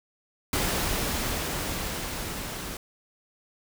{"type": "noise with level ramp", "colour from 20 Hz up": "pink", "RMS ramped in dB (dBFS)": [-26, -36], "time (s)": [0.53, 2.77], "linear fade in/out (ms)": 2, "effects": []}